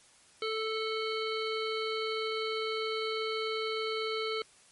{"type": "harmonic tone", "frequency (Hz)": 440, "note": "A4", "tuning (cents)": 0, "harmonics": [1, 3, 5, 7, 9, 10], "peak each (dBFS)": [-33, -38, -40, -41, -43, -43], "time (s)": [0.42, 4.42], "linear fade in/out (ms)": 2, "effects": ["white hiss -60 dBFS RMS until 4.71 s", "MP3 48 kbps"]}